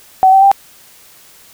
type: tone with pitch steps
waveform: sine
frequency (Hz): 757 / 772.9 / 789.1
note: F#5 / G5 / G5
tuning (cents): +39 / -25 / +11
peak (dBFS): -4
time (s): 0.23-0.515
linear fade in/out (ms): 0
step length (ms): 95
effects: white hiss -43 dBFS RMS until 1.53 s